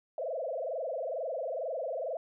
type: tone with frequency modulation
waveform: sine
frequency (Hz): 587.3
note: D5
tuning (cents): 0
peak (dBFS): -32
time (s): 0.18-2.17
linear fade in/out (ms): 2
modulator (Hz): 22.2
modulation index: 4
effects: none